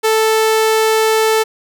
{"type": "tone", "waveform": "sawtooth", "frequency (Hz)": 440, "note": "A4", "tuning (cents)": 0, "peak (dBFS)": -7, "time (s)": [0.03, 1.44], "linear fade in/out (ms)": 20, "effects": []}